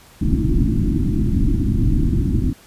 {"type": "low-pass noise", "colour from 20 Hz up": "pink", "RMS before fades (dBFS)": -17, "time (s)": [0.21, 2.53], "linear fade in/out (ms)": 5, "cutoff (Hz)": 340, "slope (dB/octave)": 96, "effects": ["pink hiss -47 dBFS RMS until 2.66 s", "resampled to 32000 Hz"]}